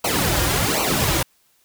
pink noise with flanger, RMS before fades -20 dBFS, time 0.04-1.23 s, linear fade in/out 5 ms, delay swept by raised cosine 0.57 to 4.67 ms, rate 1.3 Hz, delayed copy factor -0.95, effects white hiss -61 dBFS RMS until 1.64 s

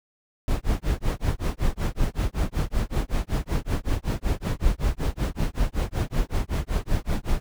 brown noise with tremolo, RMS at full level -21 dBFS, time 0.48-7.4 s, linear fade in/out 0 ms, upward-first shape sine, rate 5.3 Hz, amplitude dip 100%, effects none

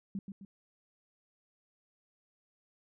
sine tone with echo, 196 Hz, G3, in tune, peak -34 dBFS, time 0.15-0.19 s, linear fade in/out 2 ms, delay 130 ms, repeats 2, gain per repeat -6 dB, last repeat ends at 0.45 s, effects none

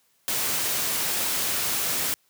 white noise, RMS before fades -26 dBFS, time 0.28-2.14 s, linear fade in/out 0 ms, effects white hiss -66 dBFS RMS until 2.29 s + high-pass 80 Hz 12 dB/octave

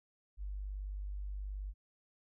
sine tone, 49.39 Hz, G1, 14 cents sharp, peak -38 dBFS, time 0.37-1.74 s, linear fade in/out 50 ms, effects none

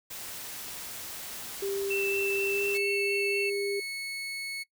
white noise, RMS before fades -40 dBFS, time 0.1-2.78 s, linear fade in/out 10 ms
sine tone with pitch glide, 395.5 to 401.3 Hz, G4 to G4, +15 to +41 cents, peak -29 dBFS, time 1.62-3.8 s, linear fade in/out 5 ms, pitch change +26 cents, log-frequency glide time 2.48-2.6 s
sine tone with vibrato, 2665 Hz, E7, 18 cents sharp, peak -29 dBFS, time 1.9-3.5 s, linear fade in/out 10 ms, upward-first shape sine, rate 4.2 Hz, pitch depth 13 cents each way
30% pulse tone, 2200 Hz, C#7, 14 cents flat, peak -31 dBFS, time 2.74-4.64 s, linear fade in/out 20 ms
effects noise-tail reverb RT60 0.1 s tail -21 dB re dry

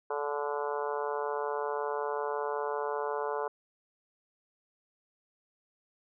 harmonic tone, 145.4 Hz, D3, 17 cents flat, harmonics 3 / 4 / 5 / 6 / 7 / 8 / 9 / 10, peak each -34 / -38 / -41 / -38 / -38 / -44 / -46 / -45 dBFS, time 0.1-3.48 s, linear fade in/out 5 ms, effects none

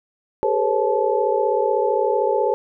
sine tone cluster, 397.6 / 433.4 / 490.3 / 544 / 868 Hz, G4 / A4 / B4 / C#5 / A5, +25 / -26 / -13 / -33 / -24 cents, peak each -23 dBFS, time 0.43-2.54 s, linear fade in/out 0 ms, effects none

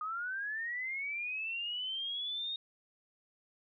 sine linear sweep, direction up, 1226 to 3729 Hz, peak -35 dBFS, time 0.01-2.56 s, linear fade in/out 2 ms, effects none

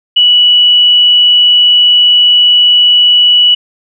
sine tone, 2945 Hz, F#7, 9 cents flat, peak -3 dBFS, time 0.16-3.55 s, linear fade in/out 10 ms, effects none

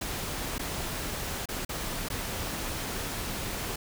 pink noise with dropouts, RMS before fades -34 dBFS, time 0.01-3.76 s, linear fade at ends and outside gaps 5 ms, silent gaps 0.583-0.592 / 1.457-1.487 / 1.65-1.691 / 2.086-2.1 s, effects none

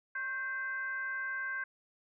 sine tone with frequency modulation, 1567 Hz, G6, 1 cent flat, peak -34 dBFS, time 0.15-1.64 s, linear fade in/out 5 ms, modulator 488 Hz, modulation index 0.55, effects none

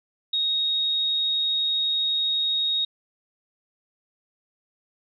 sine tone, 3752 Hz, A#7, 11 cents sharp, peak -21 dBFS, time 0.33-2.85 s, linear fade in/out 5 ms, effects none

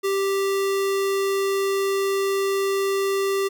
square tone, 392 Hz, G4, in tune, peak -21 dBFS, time 0.03-3.49 s, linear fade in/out 20 ms, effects none

